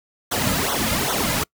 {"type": "noise with flanger", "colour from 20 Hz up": "pink", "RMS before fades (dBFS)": -22, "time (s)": [0.31, 1.44], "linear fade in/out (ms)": 10, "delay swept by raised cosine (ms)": [0.4, 2.7], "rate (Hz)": 2.5, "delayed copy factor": -0.9, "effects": ["noise-tail reverb RT60 0.1 s tail -26 dB re dry"]}